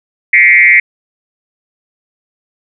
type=tone with frequency modulation; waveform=sine; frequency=2100 Hz; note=C7; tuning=6 cents sharp; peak=-3 dBFS; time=0.33-0.8 s; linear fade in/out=5 ms; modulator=174 Hz; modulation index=1.2; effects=none

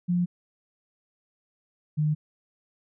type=tone pair in turn; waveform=sine; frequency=176.6 / 151.96 Hz; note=F3 / D#3; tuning=+20 / -41 cents; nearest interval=minor third; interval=261 cents; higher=first; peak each=-21 dBFS; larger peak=neither; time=0.08-0.26 / 1.97-2.15 s; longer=neither; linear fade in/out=20 ms; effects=none

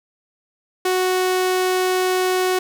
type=tone; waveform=sawtooth; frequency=369.4 Hz; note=F#4; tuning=3 cents flat; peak=-13 dBFS; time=0.85-2.59 s; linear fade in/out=5 ms; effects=none

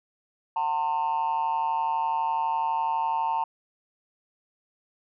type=tone with amplitude modulation; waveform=sine; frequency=900 Hz; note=A5; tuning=39 cents sharp; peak=-18 dBFS; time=0.56-3.44 s; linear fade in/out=5 ms; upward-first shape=sine; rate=152 Hz; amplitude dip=85%; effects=tanh soft clip ceiling -19 dBFS

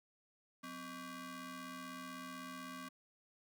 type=ring-modulated tone; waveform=sawtooth; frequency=440 Hz; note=A4; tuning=in tune; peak=-39 dBFS; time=0.63-2.89 s; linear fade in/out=10 ms; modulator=698 Hz; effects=none

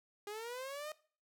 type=linear sweep; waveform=sawtooth; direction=up; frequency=404.3 to 622.3 Hz; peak=-38 dBFS; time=0.27-0.92 s; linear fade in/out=2 ms; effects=noise-tail reverb RT60 0.4 s tail -18 dB re dry

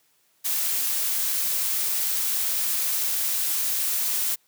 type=noise; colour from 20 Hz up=blue; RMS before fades=-25 dBFS; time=0.44-4.36 s; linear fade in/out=20 ms; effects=white hiss -65 dBFS RMS until 4.47 s + high-pass 100 Hz 12 dB/octave

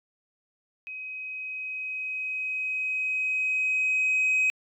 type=tone with level ramp; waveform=sine; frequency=2528 Hz; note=D#7; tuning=27 cents sharp; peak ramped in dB=-35 to -18 dBFS; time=0.87-4.5 s; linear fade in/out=0 ms; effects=tanh soft clip ceiling -19 dBFS

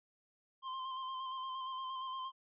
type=tone with vibrato; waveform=square; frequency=1046.5 Hz; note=C6; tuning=in tune; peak=-40 dBFS; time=0.62-2.32 s; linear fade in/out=50 ms; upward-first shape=square; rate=8.6 Hz; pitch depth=23 cents each way; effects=resampled to 8000 Hz

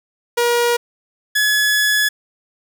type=tone pair in turn; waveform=sawtooth; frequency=477 / 1699.8 Hz; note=A#4 / G#6; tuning=+40 / +40 cents; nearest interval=octave + minor seventh; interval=2200 cents; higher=second; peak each=-10 dBFS; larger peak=neither; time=0.37-0.77 / 1.35-2.09 s; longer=second; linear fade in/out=10 ms; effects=none

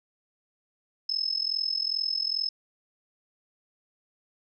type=tone with amplitude modulation; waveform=sine; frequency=5200 Hz; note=E8; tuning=24 cents flat; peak=-22 dBFS; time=1.09-2.49 s; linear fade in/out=5 ms; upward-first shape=sine; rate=42.4 Hz; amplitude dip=90%; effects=none

